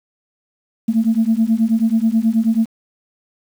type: beating tone pair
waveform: sine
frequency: 220 / 229.3 Hz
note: A3 / A#3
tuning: 0 / -28 cents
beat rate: 9.3 Hz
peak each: -15 dBFS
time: 0.88-2.66 s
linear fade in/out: 10 ms
effects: tanh soft clip ceiling -6 dBFS + 7-bit